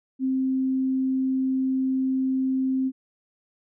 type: tone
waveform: sine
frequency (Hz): 262.6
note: C4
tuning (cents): +6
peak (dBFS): -21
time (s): 0.19-2.92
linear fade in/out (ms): 50
effects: none